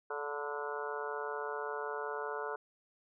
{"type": "harmonic tone with a mistuned harmonic", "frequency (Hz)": 145.2, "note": "D3", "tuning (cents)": -19, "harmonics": [3, 4, 5, 6, 7, 8, 9, 10], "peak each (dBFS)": [-40, -45, -47, -45, -44, -49, -46, -44], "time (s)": [0.1, 2.56], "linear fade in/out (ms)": 5, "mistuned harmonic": 6, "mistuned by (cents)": 48, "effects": []}